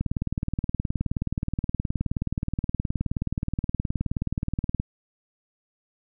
click train, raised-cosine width 5 ms, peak -13 dBFS, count 92, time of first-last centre 0.01-4.799 s, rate 19 Hz, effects none

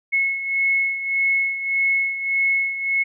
sine beating tone pair, 2185 / 2186.7 Hz, C#7 / C#7, -26 / -24 cents, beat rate 1.7 Hz, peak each -19 / -25 dBFS, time 0.12-3.04 s, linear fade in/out 20 ms, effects none

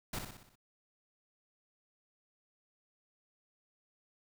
pink noise with echo, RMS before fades -38 dBFS, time 0.13-0.19 s, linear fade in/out 5 ms, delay 61 ms, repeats 6, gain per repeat -5 dB, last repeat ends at 0.556 s, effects none

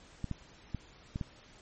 clicks, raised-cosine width 5 ms, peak -22 dBFS, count 5, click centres 0.243 / 0.313 / 0.747 / 1.159 / 1.212 s, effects pink hiss -57 dBFS RMS until 1.61 s + MP3 32 kbps

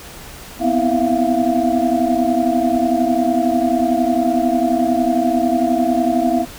sine tone cluster, 245.4 / 256.5 / 326.5 / 673 / 706 Hz, B3 / C4 / E4 / E5 / F5, -11 / -34 / -17 / +36 / +19 cents, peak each -20 dBFS, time 0.59-6.46 s, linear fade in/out 50 ms, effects pink hiss -36 dBFS RMS until 6.58 s

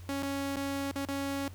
sawtooth tone with dropouts, 277.2 Hz, C#4, in tune, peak -28 dBFS, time 0.09-1.48 s, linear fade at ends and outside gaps 0 ms, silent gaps 0.225-0.232 / 0.558-0.568 / 0.913-0.958 / 1.051-1.087 s, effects added 90 Hz sine -44 dBFS peak until 1.54 s + pink hiss -57 dBFS RMS until 1.54 s

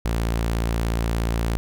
sawtooth tone, 56.9 Hz, A#1, 41 cents flat, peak -17 dBFS, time 0.05-1.57 s, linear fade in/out 0 ms, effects none

